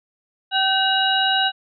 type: harmonic tone with a mistuned harmonic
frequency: 770 Hz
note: G5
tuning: 31 cents flat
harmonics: 1 / 2 / 4 / 5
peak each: -21 / -22 / -22 / -22 dBFS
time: 0.51-1.52 s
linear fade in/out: 50 ms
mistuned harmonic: 4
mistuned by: -120 cents
effects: none